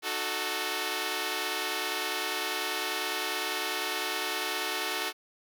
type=chord; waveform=5% pulse; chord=D# diminished; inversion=none; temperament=equal with one note detuned; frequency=305.8 / 370 / 440 Hz; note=D#4 / F#4 / A4; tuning=-30 / 0 / 0 cents; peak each=-26 / -22 / -22 dBFS; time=0.02-5.13 s; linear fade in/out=50 ms; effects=none